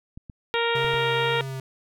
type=clicks; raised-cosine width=5 ms; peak=-27 dBFS; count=4; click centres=0.175 / 0.298 / 0.846 / 0.941 s
type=harmonic tone; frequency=466.2 Hz; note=A#4; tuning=in tune; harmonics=1 / 2 / 3 / 4 / 5 / 6 / 7 / 8; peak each=-25 / -28 / -30 / -31 / -32 / -33 / -33 / -34 dBFS; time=0.54-1.41 s; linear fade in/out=0 ms
type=tone with vibrato; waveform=square; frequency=133.7 Hz; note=C3; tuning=38 cents sharp; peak=-31 dBFS; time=0.75-1.6 s; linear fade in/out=2 ms; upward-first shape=triangle; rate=2 Hz; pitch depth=32 cents each way
effects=none